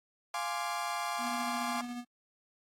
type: chord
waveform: 35% pulse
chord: D half-diminished seventh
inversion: first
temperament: equal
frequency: 698.5 / 830.6 / 1046.5 / 1174.7 Hz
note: F5 / Ab5 / C6 / D6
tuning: 0 / 0 / 0 / 0 cents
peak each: -37 dBFS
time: 0.34-1.81 s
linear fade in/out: 2 ms
type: tone with tremolo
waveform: square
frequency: 242.6 Hz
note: B3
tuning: 31 cents flat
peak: -37 dBFS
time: 1.18-2.05 s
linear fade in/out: 50 ms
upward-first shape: sine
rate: 14 Hz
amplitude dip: 35%
effects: low-pass 12000 Hz 12 dB/octave + AAC 64 kbps